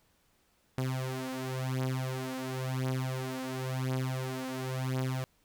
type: beating tone pair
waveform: sawtooth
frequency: 129.5 / 130.45 Hz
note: C3 / C3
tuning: -17 / -5 cents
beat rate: 0.95 Hz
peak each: -31 dBFS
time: 0.78-5.24 s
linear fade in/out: 0 ms
effects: pink hiss -70 dBFS RMS until 5.44 s